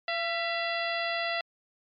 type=harmonic tone with a mistuned harmonic; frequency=679 Hz; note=F5; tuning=49 cents flat; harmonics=1 / 2 / 3 / 4 / 5 / 6 / 7; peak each=-32 / -37 / -33 / -36 / -39 / -41 / -42 dBFS; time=0.08-1.41 s; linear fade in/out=2 ms; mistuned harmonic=3; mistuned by=-53 cents; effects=MP3 64 kbps